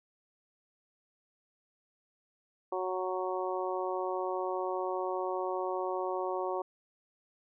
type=harmonic tone; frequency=185 Hz; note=F#3; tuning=in tune; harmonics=2 / 3 / 4 / 5 / 6; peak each=-35 / -37 / -38 / -39 / -40 dBFS; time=2.72-6.62 s; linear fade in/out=5 ms; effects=none